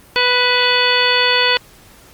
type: harmonic tone with a mistuned harmonic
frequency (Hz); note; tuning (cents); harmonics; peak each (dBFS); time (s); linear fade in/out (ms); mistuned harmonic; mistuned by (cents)
493.9; B4; 0; 1 / 2 / 3 / 4 / 5 / 6 / 7 / 9; -20 / -20 / -20 / -20 / -20 / -20 / -20 / -20; 0.16-1.57; 0; 5; +35
effects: pink hiss -45 dBFS RMS until 2.13 s + Opus 32 kbps